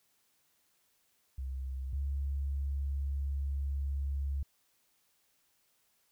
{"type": "tone pair in turn", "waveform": "sine", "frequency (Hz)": [65.9, 69.48], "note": ["C2", "C#2"], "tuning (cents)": [13, 5], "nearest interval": "minor second", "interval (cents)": 92, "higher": "second", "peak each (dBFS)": [-35, -31], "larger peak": "second", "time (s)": [[1.38, 1.93], [1.93, 4.43]], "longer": "second", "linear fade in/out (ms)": 5, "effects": ["white hiss -73 dBFS RMS until 6.11 s"]}